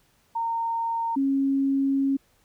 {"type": "tone pair in turn", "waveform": "sine", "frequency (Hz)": [919, 273.2], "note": ["A#5", "C#4"], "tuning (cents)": [-25, -25], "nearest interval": "octave + major sixth", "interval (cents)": 2100, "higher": "first", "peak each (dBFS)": [-24, -20], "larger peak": "second", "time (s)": [[0.35, 1.16], [1.16, 2.17]], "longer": "second", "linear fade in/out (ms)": 10, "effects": ["pink hiss -64 dBFS RMS until 2.44 s"]}